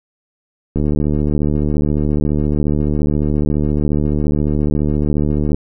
click train, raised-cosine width 3 ms, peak -5 dBFS, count 357, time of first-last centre 0.76-5.545 s, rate 74.4 Hz, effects none

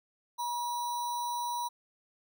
sine tone with sample-and-hold, 960 Hz, B5, 49 cents flat, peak -31 dBFS, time 0.38-1.69 s, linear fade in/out 20 ms, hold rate 4900 Hz, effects none

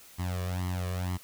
sawtooth tone with flanger, 90.7 Hz, F#2, 34 cents flat, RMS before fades -32 dBFS, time 0.18-1.18 s, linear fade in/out 20 ms, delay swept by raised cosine 0.97 to 1.75 ms, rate 2.1 Hz, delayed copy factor +0.9, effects white hiss -53 dBFS RMS until 1.23 s

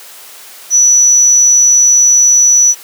sine tone, 5920 Hz, F#8, in tune, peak -4 dBFS, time 0.7-2.75 s, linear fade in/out 50 ms, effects white hiss -34 dBFS RMS until 2.83 s + high-pass 400 Hz 12 dB/octave

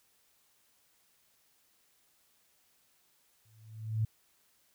sine tone with exponential growth, 110 Hz, A2, in tune, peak -25 dBFS, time 3.45-4.05 s, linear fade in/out 5 ms, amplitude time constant 130 ms, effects white hiss -70 dBFS RMS until 4.74 s

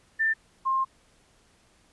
sine tone pair in turn, 1785 / 1061.4 Hz, A6 / C6, +24 / +24 cents, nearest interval major sixth, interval 900 cents, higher first, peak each -21 / -22 dBFS, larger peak first, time 0.19-0.34 / 0.65-0.85 s, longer second, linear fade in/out 20 ms, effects pink hiss -62 dBFS RMS until 1.92 s + resampled to 24000 Hz

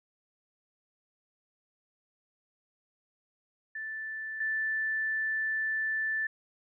sine tone pair in turn, 1760 / 1760 Hz, A6 / A6, 0 / 0 cents, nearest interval unison, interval 0 cents, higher neither, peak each -35 / -28 dBFS, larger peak second, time 3.75-4.4 / 4.4-6.27 s, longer second, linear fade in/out 5 ms, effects none

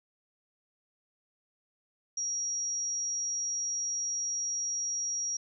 sine tone, 5680 Hz, F8, 28 cents sharp, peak -30 dBFS, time 2.17-5.37 s, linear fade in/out 5 ms, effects none

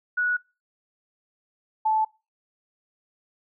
sine tone pair in turn, 1466 / 871.7 Hz, F#6 / A5, -16 / -16 cents, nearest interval major sixth, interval 900 cents, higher first, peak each -21 / -19 dBFS, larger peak second, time 0.17-0.37 / 1.85-2.05 s, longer neither, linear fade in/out 10 ms, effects noise-tail reverb RT60 0.3 s tail -24 dB re dry

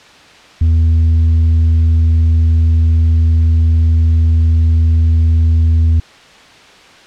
sine tone with tanh clipping, 81.3 Hz, E2, 23 cents flat, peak -8 dBFS, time 0.61-6 s, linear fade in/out 5 ms, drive 3 dB, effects white hiss -40 dBFS RMS until 7.06 s + low-pass 4000 Hz 12 dB/octave

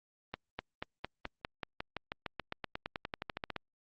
accelerating click train, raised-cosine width 0.3 ms, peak -20 dBFS, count 25, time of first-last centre 0.34-3.563 s, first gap 250 ms, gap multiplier 0.94, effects low-pass 4000 Hz 12 dB/octave + Opus 32 kbps

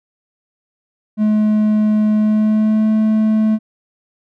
triangle tone with pitch glide, 213.3 to 217.2 Hz, G#3 to A3, +46 to -22 cents, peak -9 dBFS, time 1.17-3.59 s, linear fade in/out 50 ms, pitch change +32 cents, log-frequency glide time 2.16-2.91 s, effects none

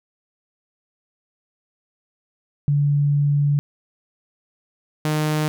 sine / sawtooth tone pair in turn, 144.2 / 153.18 Hz, D3 / D#3, -31 / -27 cents, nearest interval minor second, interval 104 cents, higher second, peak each -15 dBFS, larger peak neither, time 2.68-3.59 / 5.05-5.48 s, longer first, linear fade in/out 0 ms, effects none

